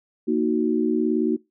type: chord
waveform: sine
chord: D# minor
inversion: second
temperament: equal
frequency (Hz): 233.1 / 311.1 / 370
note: A#3 / D#4 / F#4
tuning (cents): 0 / 0 / 0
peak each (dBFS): -23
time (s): 0.27-1.37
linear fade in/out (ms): 20
effects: noise-tail reverb RT60 0.2 s tail -21 dB re dry